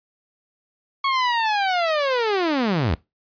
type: linear sweep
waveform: sawtooth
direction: down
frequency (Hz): 1108.7 to 65.5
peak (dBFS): -15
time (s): 1.04-2.95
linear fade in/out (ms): 5
effects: noise-tail reverb RT60 0.2 s tail -20 dB re dry + resampled to 11025 Hz